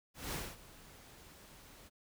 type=noise with ADSR envelope; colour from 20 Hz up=pink; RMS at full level=-39 dBFS; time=0.14-1.9 s; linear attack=190 ms; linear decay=230 ms; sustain=-18 dB; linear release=34 ms; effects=none